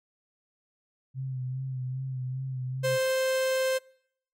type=tone with vibrato; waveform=sine; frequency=130 Hz; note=C3; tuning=11 cents flat; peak=-30 dBFS; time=1.14-2.99 s; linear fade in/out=50 ms; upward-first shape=sine; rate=2.5 Hz; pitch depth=39 cents each way
type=tone; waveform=45% pulse; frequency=523.3 Hz; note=C5; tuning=in tune; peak=-24 dBFS; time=2.83-3.79 s; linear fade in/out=20 ms
effects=noise-tail reverb RT60 0.7 s tail -26 dB re dry + MP3 64 kbps